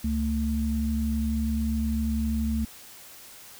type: tone pair together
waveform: sine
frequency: 70.31 / 222.9 Hz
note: C#2 / A3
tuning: +25 / +23 cents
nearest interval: octave + minor sixth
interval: 1998 cents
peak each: -27 / -26 dBFS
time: 0.04-2.65 s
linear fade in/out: 5 ms
effects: white hiss -47 dBFS RMS until 3.59 s